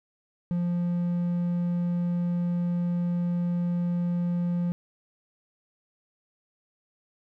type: tone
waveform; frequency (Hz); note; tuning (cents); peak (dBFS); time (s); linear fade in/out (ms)
triangle; 174.61; F3; 0; -22; 0.51-4.72; 0
effects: none